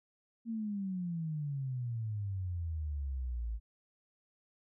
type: exponential sweep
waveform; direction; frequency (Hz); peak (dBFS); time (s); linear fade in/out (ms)
sine; down; 233.1 to 53.6; -34; 0.45-3.6; 50
effects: none